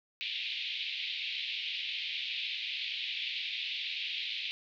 white band-pass noise, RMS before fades -37 dBFS, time 0.21-4.51 s, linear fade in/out 0 ms, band 2300 to 3900 Hz, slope 48 dB/octave, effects none

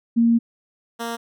sine / 10% pulse tone pair in turn, 232.3 / 232.3 Hz, A#3 / A#3, -6 / -6 cents, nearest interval unison, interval 0 cents, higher neither, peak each -13 / -18 dBFS, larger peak first, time 0.16-0.39 / 0.99-1.17 s, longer first, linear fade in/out 20 ms, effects none

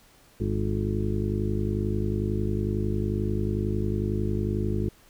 harmonic tone with a mistuned harmonic, 51.1 Hz, G#1, 27 cents flat, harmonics 1 / 2 / 3 / 4 / 5 / 6 / 7 / 8, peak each -31 / -28 / -37 / -31 / -42 / -35 / -32 / -37 dBFS, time 0.4-4.89 s, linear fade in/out 5 ms, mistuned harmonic 8, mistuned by +80 cents, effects pink hiss -57 dBFS RMS until 5.09 s

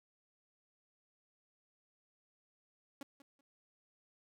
sawtooth tone with echo, 278.1 Hz, C#4, 6 cents sharp, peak -40 dBFS, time 3.01-3.03 s, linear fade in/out 2 ms, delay 190 ms, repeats 2, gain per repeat -14 dB, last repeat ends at 3.41 s, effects none

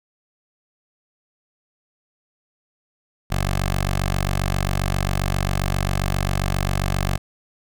10% pulse tone with notch filter, 47.48 Hz, F#1, 45 cents sharp, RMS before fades -22 dBFS, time 3.3-7.18 s, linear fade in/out 20 ms, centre 270 Hz, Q 0.89, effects none

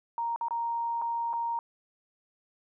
sine tone with dropouts, 932.3 Hz, A#5, in tune, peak -28 dBFS, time 0.18-1.59 s, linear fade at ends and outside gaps 1 ms, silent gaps 0.361-0.411 / 0.484-0.508 / 1.016-1.02 / 1.331-1.336 s, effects none

